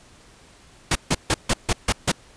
pink noise bursts, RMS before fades -19 dBFS, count 7, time 0.91-2.118 s, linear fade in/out 5 ms, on 44 ms, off 150 ms, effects pink hiss -51 dBFS RMS until 2.36 s + resampled to 22050 Hz

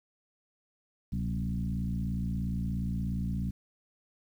sine tone with frequency modulation, 130.81 Hz, C3, in tune, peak -29 dBFS, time 1.12-3.51 s, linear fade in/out 10 ms, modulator 57 Hz, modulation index 1.6, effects 10-bit

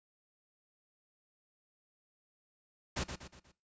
pink noise with echo, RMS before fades -35 dBFS, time 2.96-3.04 s, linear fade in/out 10 ms, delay 120 ms, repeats 4, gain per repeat -7 dB, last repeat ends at 3.52 s, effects noise-tail reverb RT60 0.3 s tail -19 dB re dry + resampled to 16000 Hz

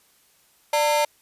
45% pulse ring-modulated tone, 748 Hz, F#5, 19 cents sharp, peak -15 dBFS, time 0.73-1.05 s, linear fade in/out 5 ms, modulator 158 Hz, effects white hiss -60 dBFS RMS until 1.21 s + resampled to 32000 Hz

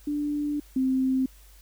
sine tone pair in turn, 293.7 / 261.7 Hz, D4 / C4, 0 / 0 cents, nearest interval major second, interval 200 cents, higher first, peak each -25 / -21 dBFS, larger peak second, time 0.07-0.6 / 0.76-1.26 s, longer first, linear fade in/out 5 ms, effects added 50 Hz sine -50 dBFS peak until 1.61 s + white hiss -57 dBFS RMS until 1.61 s

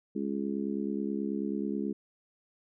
harmonic tone, 69.3 Hz, C#2, in tune, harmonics 3 / 4 / 5 / 6, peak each -33 / -35 / -37 / -39 dBFS, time 0.15-1.93 s, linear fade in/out 10 ms, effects none

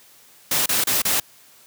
white noise bursts, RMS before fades -20 dBFS, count 4, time 0.51-1.2 s, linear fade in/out 5 ms, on 150 ms, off 30 ms, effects white hiss -51 dBFS RMS until 1.66 s + high-pass 100 Hz 12 dB/octave

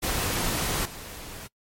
pink noise with level steps, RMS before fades -27 / -40 dBFS, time 0.02-1.48 s, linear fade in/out 20 ms, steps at 0.85 s, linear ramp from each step 5 ms, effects noise-tail reverb RT60 0.1 s tail -24 dB re dry + MP3 64 kbps

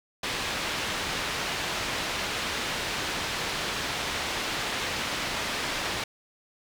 white low-pass noise, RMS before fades -31 dBFS, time 0.23-6.04 s, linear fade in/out 5 ms, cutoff 3600 Hz, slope 12 dB/octave, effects none

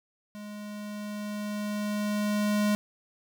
square tone with level ramp, 208.3 Hz, G#3, 5 cents sharp, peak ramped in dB -40 to -23 dBFS, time 0.35-2.75 s, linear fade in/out 0 ms, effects none

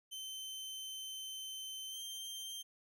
sawtooth tone with pitch glide, 3084 to 3152 Hz, G7 to G7, -29 to +9 cents, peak -40 dBFS, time 0.11-2.63 s, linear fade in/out 20 ms, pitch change +38 cents, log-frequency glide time 1.89-1.99 s, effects none

